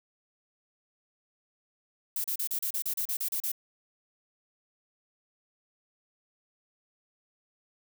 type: noise bursts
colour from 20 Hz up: violet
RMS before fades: -31 dBFS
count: 12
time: 2.16-3.518 s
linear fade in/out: 5 ms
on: 82 ms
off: 34 ms
effects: none